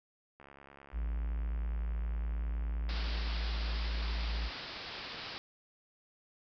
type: click train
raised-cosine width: 0.5 ms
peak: -38 dBFS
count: 209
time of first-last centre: 0.4-3.384 s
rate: 69.7 Hz
type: tone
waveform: triangle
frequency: 55.9 Hz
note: A1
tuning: 28 cents sharp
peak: -30 dBFS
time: 0.92-4.51 s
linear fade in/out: 50 ms
type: low-pass noise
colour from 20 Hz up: white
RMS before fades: -44 dBFS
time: 2.89-5.38 s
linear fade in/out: 0 ms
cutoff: 5100 Hz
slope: 96 dB/octave
effects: none